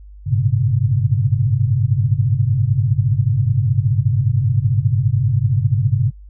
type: tone cluster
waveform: sine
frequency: 98.8 / 109 / 124 / 137.9 Hz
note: G2 / A2 / B2 / C#3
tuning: +14 / -16 / +7 / -9 cents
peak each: -19 dBFS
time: 0.26-6.11 s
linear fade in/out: 20 ms
effects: noise-tail reverb RT60 0.1 s tail -26 dB re dry + added 50 Hz sine -36 dBFS peak until 6.29 s